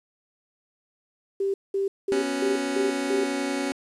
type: tone bursts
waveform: sine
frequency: 392.5 Hz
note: G4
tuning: 2 cents sharp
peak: -22 dBFS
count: 6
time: 1.4-3.24 s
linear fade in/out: 5 ms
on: 140 ms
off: 200 ms
type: chord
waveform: sawtooth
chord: B suspended second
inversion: none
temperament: just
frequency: 246.9 / 277.8 / 370.4 Hz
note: B3 / C#4 / F#4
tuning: 0 / +4 / +2 cents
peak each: -29 / -23 / -28 dBFS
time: 2.12-3.72 s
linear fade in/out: 0 ms
effects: resampled to 24000 Hz + 9-bit